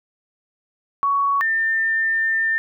sine tone pair in turn, 1119 / 1798.2 Hz, C#6 / A6, +16 / +37 cents, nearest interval minor sixth, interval 821 cents, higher second, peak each -16 / -17 dBFS, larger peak first, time 1.03-1.41 / 1.41-2.58 s, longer second, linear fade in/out 0 ms, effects none

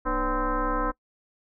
sine tone with frequency modulation, 499.8 Hz, B4, 21 cents sharp, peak -23 dBFS, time 0.05-0.92 s, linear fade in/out 20 ms, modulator 266 Hz, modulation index 3.4, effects noise-tail reverb RT60 0.1 s tail -23 dB re dry

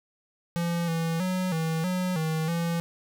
square tone with pitch steps, 170.7 / 164.7 / 184.5 / 161.5 / 182.9 / 159 / 168.7 Hz, F3 / E3 / F#3 / E3 / F#3 / D#3 / E3, -39 / -1 / -5 / -35 / -20 / +38 / +40 cents, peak -26 dBFS, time 0.56-2.8 s, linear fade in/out 0 ms, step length 320 ms, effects none

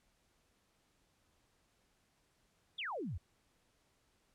sine exponential sweep, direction down, 3729 to 68.4 Hz, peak -38 dBFS, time 2.78-3.18 s, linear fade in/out 10 ms, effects pink hiss -75 dBFS RMS until 4.34 s + low-pass 11000 Hz 12 dB/octave

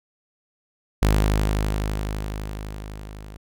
sawtooth tone with level ramp, 51.91 Hz, G#1, in tune, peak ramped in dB -11 to -34 dBFS, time 1.02-3.37 s, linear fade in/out 5 ms, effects none

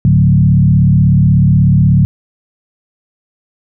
sine tone with frequency modulation, 137.8 Hz, C#3, 10 cents flat, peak -5 dBFS, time 0.05-2.05 s, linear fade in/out 0 ms, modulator 36.4 Hz, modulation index 1.3, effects none

